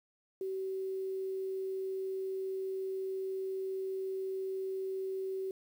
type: tone with quantisation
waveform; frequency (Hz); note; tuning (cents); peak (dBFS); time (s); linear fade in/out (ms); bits
sine; 381.6; G4; -47; -34; 0.41-5.51; 2; 10
effects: none